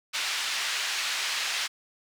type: band-pass noise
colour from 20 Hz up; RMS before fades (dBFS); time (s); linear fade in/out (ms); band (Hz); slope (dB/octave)
pink; -30; 0.13-1.68; 20; 1900 to 5400; 12
effects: none